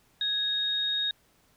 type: tone pair together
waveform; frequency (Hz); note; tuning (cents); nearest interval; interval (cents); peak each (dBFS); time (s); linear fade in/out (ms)
sine; 1661.2 / 3739; G#6 / A#7; 0 / +4; octave + major second; 1404; -36 / -26; 0.21-1.11; 2
effects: pink hiss -65 dBFS RMS until 1.56 s